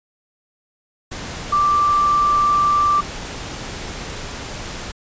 sine tone in noise, 1174.7 Hz, D6, in tune, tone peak -13 dBFS, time 1.52-3.01 s, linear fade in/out 10 ms, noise pink, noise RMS -30 dBFS, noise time 1.11-4.92 s, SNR +14 dB, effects resampled to 16000 Hz

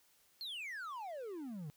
triangle exponential sweep, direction down, 4364 to 140 Hz, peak -40 dBFS, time 0.41-1.7 s, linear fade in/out 0 ms, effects white hiss -70 dBFS RMS until 1.76 s

